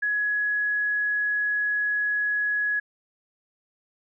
sine tone, 1680 Hz, G#6, 19 cents sharp, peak -22 dBFS, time 0.02-2.8 s, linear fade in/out 10 ms, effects none

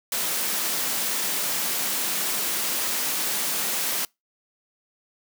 white high-pass noise, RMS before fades -26 dBFS, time 0.12-4.05 s, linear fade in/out 2 ms, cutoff 150 Hz, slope 48 dB/octave, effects noise-tail reverb RT60 0.2 s tail -26 dB re dry

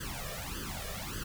pink noise with flanger, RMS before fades -39 dBFS, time 0-1.24 s, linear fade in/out 10 ms, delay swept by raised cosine 0.63 to 1.73 ms, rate 1.7 Hz, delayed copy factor +0.95, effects none

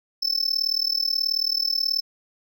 triangle tone with amplitude modulation, 5274 Hz, E8, in tune, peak -16 dBFS, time 0.22-2.01 s, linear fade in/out 10 ms, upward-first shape sine, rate 38.5 Hz, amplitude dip 95%, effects none

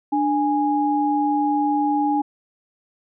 sine tone pair together, 295 / 827.4 Hz, D4 / G#5, +8 / -7 cents, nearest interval octave + tritone, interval 1785 cents, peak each -20 dBFS, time 0.12-2.22 s, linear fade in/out 10 ms, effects none

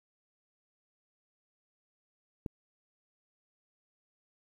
click, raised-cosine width 3 ms, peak -23 dBFS, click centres 2.462 s, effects 10-bit

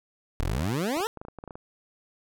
20% pulse exponential sweep, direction up, 34.51 to 473.2 Hz, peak -21 dBFS, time 0.4-1.07 s, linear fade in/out 0 ms
clicks, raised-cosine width 1 ms, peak -26 dBFS, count 11, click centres 0.969 / 1.004 / 1.173 / 1.215 / 1.251 / 1.284 / 1.387 / 1.439 / 1.477 / 1.508 / 1.555 s
effects none

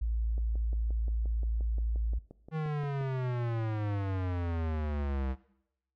sine tone, 56 Hz, A1, 31 cents sharp, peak -28 dBFS, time 0.01-2.19 s, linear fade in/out 10 ms
click train, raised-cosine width 2 ms, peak -34 dBFS, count 16, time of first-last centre 0.38-3.012 s, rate 5.7 Hz
square exponential sweep, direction down, 160 to 64.3 Hz, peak -31 dBFS, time 2.51-5.36 s, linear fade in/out 50 ms
effects noise-tail reverb RT60 0.8 s tail -19 dB re dry + low-pass 2000 Hz 12 dB/octave

